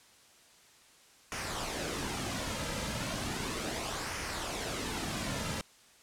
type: noise with flanger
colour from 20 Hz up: pink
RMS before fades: -36 dBFS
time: 1.32-5.61 s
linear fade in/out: 0 ms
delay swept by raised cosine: 0.25 to 2.75 ms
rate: 0.35 Hz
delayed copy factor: -0.5
effects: white hiss -60 dBFS RMS until 6.02 s + low-pass 9000 Hz 12 dB/octave